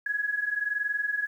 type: tone pair together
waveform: sine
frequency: 1661.2 / 1682.4 Hz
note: G#6 / G#6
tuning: 0 / +22 cents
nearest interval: unison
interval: 22 cents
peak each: -31 / -28 dBFS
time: 0.06-1.27 s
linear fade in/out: 5 ms
effects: 10-bit